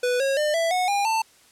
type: tone with pitch steps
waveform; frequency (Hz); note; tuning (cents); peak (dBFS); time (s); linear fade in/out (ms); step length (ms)
square; 493.9 / 544.9 / 601.1 / 663.1 / 731.5 / 807 / 890.3; B4 / C#5 / D5 / E5 / F#5 / G#5 / A5; 0 / -30 / +40 / +10 / -20 / -50 / +20; -21; 0.03-1.22; 5; 170
effects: white hiss -55 dBFS RMS until 1.51 s + low-pass 10000 Hz 12 dB/octave